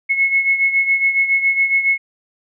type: beating tone pair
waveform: sine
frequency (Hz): 2183 / 2190.2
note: C#7 / C#7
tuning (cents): -27 / -21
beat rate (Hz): 7.2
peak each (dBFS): -14 / -20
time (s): 0.09-1.98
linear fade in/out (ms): 20
effects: none